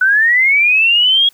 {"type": "linear sweep", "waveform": "sine", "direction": "up", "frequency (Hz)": [1480, 3322], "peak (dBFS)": -8, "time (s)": [0.01, 1.29], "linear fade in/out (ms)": 5, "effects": ["white hiss -50 dBFS RMS until 1.33 s"]}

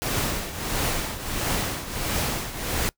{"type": "noise with tremolo", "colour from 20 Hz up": "pink", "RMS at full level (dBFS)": -24, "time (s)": [0.02, 2.89], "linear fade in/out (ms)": 0, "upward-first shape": "triangle", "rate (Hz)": 1.5, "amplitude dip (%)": 75, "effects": ["noise-tail reverb RT60 0.1 s tail -23 dB re dry"]}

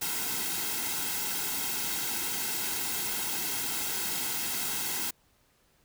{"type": "noise with comb filter", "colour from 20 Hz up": "white", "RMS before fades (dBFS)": -32, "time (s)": [0.01, 5.11], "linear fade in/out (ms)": 10, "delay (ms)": 1.7, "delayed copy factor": -0.7, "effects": ["pink hiss -67 dBFS RMS until 5.84 s"]}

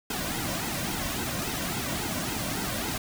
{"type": "noise with flanger", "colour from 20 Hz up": "pink", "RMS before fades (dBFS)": -31, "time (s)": [0.1, 2.98], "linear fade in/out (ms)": 5, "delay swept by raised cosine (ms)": [1.7, 2.4], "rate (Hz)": 3.6, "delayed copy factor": -0.7, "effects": []}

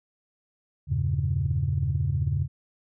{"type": "chord", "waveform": "sine", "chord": "E diminished seventh", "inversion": "none", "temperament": "equal", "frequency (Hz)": [82.41, 98, 116.54, 138.59], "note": ["E2", "G2", "Bb2", "Db3"], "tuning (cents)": [0, 0, 0, 0], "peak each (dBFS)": [-28, -28, -31, -26], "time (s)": [0.87, 2.48], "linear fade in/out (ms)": 50, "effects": ["tanh soft clip ceiling -14 dBFS"]}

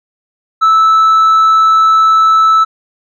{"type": "tone with hard clipping", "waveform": "triangle", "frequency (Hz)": 1311, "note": "E6", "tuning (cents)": -10, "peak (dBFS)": -4, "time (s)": [0.61, 2.65], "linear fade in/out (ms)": 20, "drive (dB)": 1, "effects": []}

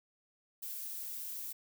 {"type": "noise", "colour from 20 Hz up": "violet", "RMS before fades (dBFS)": -42, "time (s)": [0.62, 1.53], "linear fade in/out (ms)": 10, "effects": []}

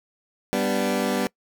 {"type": "chord", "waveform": "20% pulse", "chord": "G major", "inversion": "none", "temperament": "equal", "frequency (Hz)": [196, 246.9, 293.7], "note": ["G3", "B3", "D4"], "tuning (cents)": [0, 0, 0], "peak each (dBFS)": [-21, -20, -25], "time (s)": [0.53, 1.27], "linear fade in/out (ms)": 0, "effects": ["noise-tail reverb RT60 0.1 s tail -24 dB re dry"]}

